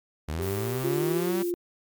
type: linear sweep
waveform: sawtooth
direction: up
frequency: 73 to 196 Hz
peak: -25 dBFS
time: 0.28-1.43 s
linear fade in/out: 10 ms
type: tone with pitch glide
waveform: triangle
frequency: 392 to 386.6 Hz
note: G4 to G4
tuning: 0 to -24 cents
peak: -29 dBFS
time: 0.39-1.3 s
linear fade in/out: 5 ms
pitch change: -24 cents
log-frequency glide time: 0.8-1.01 s
type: noise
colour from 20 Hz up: violet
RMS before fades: -39 dBFS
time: 0.41-1.52 s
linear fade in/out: 20 ms
type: tone with vibrato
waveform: sine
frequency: 349.2 Hz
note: F4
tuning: in tune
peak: -25 dBFS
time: 0.84-1.54 s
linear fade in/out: 0 ms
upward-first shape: triangle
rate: 3.5 Hz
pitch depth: 9 cents each way
effects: MP3 96 kbps